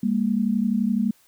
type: tone pair together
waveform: sine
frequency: 201.3 / 233.1 Hz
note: G3 / A#3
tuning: +46 / 0 cents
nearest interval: minor third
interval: 254 cents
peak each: -22 dBFS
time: 0.03-1.11 s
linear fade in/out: 5 ms
effects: white hiss -59 dBFS RMS until 1.27 s